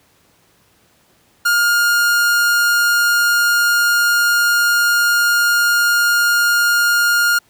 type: tone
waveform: 45% pulse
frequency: 1415 Hz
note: F6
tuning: 22 cents sharp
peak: -12 dBFS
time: 1.45-7.39 s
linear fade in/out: 10 ms
effects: pink hiss -55 dBFS RMS until 7.49 s + high-pass 80 Hz 12 dB/octave